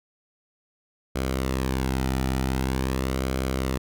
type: tone with flanger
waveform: sawtooth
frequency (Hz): 65.41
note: C2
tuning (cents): 0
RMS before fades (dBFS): -26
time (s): 1.15-3.78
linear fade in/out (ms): 10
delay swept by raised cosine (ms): 1.1 to 1.88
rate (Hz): 0.45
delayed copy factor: -0.5
effects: none